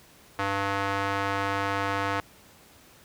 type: tone with band-pass filter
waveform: square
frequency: 99 Hz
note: G2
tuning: 18 cents sharp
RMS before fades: -28 dBFS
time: 0.39-2.2 s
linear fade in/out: 0 ms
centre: 1300 Hz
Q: 1.1
effects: pink hiss -54 dBFS RMS until 3.04 s + high-pass 60 Hz 12 dB/octave